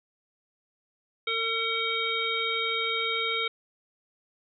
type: harmonic tone with a mistuned harmonic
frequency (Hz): 453.2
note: A#4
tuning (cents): -49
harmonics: 1 / 3 / 5 / 7 / 8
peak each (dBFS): -34 / -33 / -30 / -34 / -32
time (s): 1.27-3.48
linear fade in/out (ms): 5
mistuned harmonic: 8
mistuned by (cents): +54
effects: none